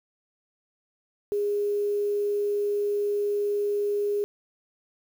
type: tone with quantisation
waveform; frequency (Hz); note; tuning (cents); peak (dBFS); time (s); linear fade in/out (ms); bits
sine; 410.4; G#4; -21; -23; 1.32-4.24; 0; 8
effects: none